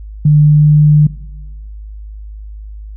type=tone; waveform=sine; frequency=149.9 Hz; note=D3; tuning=36 cents sharp; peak=-4 dBFS; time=0.25-1.07 s; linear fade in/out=5 ms; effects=noise-tail reverb RT60 1.0 s tail -18 dB re dry + added 52 Hz sine -26 dBFS peak until 2.96 s